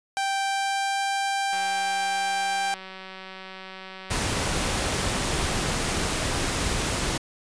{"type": "tone with pitch glide", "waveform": "sawtooth", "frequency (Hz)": [784, 788.5], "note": ["G5", "G5"], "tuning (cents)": [0, 10], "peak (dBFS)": -20, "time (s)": [0.17, 2.74], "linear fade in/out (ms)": 0, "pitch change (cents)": 10, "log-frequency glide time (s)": [0.42, 0.99]}
{"type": "click train", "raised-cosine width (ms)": 0.3, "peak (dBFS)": -24, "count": 777, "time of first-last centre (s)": [1.53, 5.636], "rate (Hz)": 189}
{"type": "noise", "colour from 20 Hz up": "pink", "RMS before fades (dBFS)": -26, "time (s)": [4.1, 7.18], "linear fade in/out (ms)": 10}
{"effects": ["resampled to 22050 Hz"]}